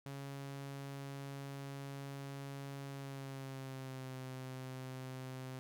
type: tone with pitch glide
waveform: sawtooth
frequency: 138.59 to 130.06 Hz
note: C#3 to C3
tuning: 0 to -10 cents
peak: -40 dBFS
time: 0.06-5.59 s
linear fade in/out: 0 ms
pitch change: -110 cents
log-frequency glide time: 2.89-4.17 s
effects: none